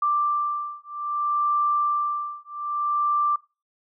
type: beating tone pair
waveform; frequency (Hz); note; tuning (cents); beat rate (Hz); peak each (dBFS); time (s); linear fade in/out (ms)
sine; 1178 / 1178.62; D6 / D6; +5 / +6; 0.62; -25; 0.02-3.36; 5
effects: noise-tail reverb RT60 0.3 s tail -22 dB re dry